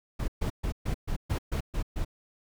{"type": "noise bursts", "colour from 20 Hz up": "brown", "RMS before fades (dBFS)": -29, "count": 9, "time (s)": [0.19, 2.049], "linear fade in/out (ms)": 10, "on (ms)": 91, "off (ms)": 130, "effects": []}